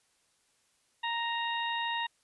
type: harmonic tone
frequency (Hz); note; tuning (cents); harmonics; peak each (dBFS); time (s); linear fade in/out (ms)
932.3; A#5; 0; 1 / 2 / 3 / 4; -33 / -36 / -38 / -39; 1.03-2.07; 10
effects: white hiss -71 dBFS RMS until 2.23 s + resampled to 24000 Hz